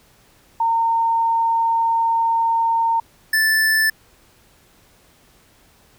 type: tone pair in turn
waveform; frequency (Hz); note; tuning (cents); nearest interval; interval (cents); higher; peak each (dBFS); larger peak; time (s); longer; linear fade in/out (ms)
sine / square; 915 / 1757.5; A#5 / A6; -32 / -2; major seventh; 1130; second; -15; neither; 0.6-3 / 3.33-3.9; first; 5
effects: pink hiss -54 dBFS RMS until 5.98 s